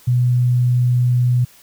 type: tone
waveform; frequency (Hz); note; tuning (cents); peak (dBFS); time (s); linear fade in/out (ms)
sine; 123.47; B2; 0; -12; 0.07-1.45; 10
effects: white hiss -48 dBFS RMS until 1.62 s